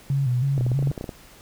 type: tone with vibrato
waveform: sine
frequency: 130.81 Hz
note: C3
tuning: in tune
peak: -19 dBFS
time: 0.1-0.91 s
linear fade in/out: 2 ms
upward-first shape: square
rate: 3.1 Hz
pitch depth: 96 cents each way
type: clicks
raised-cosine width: 2 ms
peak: -18 dBFS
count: 12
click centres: 0.579 / 0.61 / 0.665 / 0.717 / 0.791 / 0.826 / 0.873 / 0.915 / 0.978 / 1.011 / 1.042 / 1.092 s
effects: pink hiss -49 dBFS RMS until 1.41 s